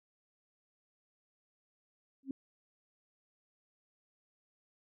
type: tone with exponential growth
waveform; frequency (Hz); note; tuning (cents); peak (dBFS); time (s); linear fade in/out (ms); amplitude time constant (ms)
sine; 269.7; C#4; -47; -31; 2.23-2.31; 2; 17
effects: none